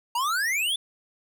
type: exponential sweep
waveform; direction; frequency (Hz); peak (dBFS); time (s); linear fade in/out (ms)
square; up; 917 to 3544; -24; 0.15-0.76; 5
effects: none